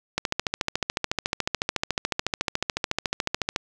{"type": "click train", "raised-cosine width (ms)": 0.2, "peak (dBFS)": -6, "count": 48, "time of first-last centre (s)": [0.18, 3.561], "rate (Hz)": 13.9, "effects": []}